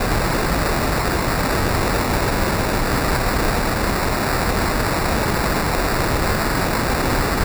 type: noise with sample-and-hold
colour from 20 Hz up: pink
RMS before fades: -19 dBFS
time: 0-7.44 s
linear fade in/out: 5 ms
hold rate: 3150 Hz
effects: none